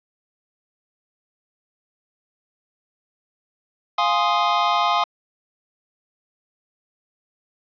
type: chord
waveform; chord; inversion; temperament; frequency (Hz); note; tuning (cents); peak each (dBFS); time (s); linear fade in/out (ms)
square; F minor seventh; none; equal; 698.5 / 830.6 / 1046.5 / 1244.5; F5 / Ab5 / C6 / Eb6; 0 / 0 / 0 / 0; -24 / -24 / -23 / -23; 3.98-5.04; 5
effects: resampled to 11025 Hz + 9-bit